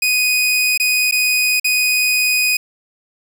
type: tone with dropouts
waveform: sawtooth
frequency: 2491 Hz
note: D#7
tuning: 1 cent sharp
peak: -10 dBFS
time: 0.02-2.57 s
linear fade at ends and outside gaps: 5 ms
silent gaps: 0.777-0.798 / 1.112-1.122 / 1.599-1.644 s
effects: 8-bit